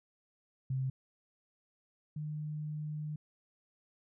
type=tone pair in turn; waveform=sine; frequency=131.9 / 151.64 Hz; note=C3 / D#3; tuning=+14 / -44 cents; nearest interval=major second; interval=242 cents; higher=second; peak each=-31 / -36 dBFS; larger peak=first; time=0.7-0.9 / 2.16-3.16 s; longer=second; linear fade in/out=5 ms; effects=none